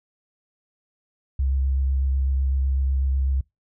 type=tone with vibrato; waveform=sine; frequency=67 Hz; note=C2; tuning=42 cents sharp; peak=-19 dBFS; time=1.39-3.41 s; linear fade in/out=5 ms; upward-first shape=sine; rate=8 Hz; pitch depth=19 cents each way; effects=noise-tail reverb RT60 0.2 s tail -25 dB re dry